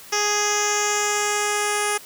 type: tone with low-pass filter sweep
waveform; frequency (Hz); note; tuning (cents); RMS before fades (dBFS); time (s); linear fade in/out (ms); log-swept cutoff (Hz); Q
10% pulse; 415.3; G#4; 0; -22; 0.12-1.98; 10; 5700 to 9500; 4.4
effects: white hiss -43 dBFS RMS until 2.05 s